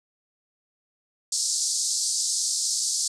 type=band-pass noise; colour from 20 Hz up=white; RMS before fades=-26 dBFS; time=1.32-3.08 s; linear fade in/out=5 ms; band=4400 to 8700 Hz; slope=48 dB/octave; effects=none